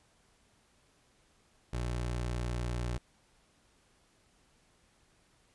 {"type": "tone", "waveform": "25% pulse", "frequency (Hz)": 60.1, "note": "B1", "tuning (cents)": -46, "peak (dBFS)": -29, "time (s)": [1.73, 2.98], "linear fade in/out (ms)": 5, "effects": ["pink hiss -68 dBFS RMS until 5.54 s", "resampled to 24000 Hz"]}